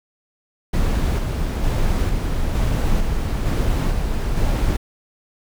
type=noise with tremolo; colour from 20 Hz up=brown; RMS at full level=-18 dBFS; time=0.73-4.77 s; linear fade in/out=10 ms; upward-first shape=square; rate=1.1 Hz; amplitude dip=30%; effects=none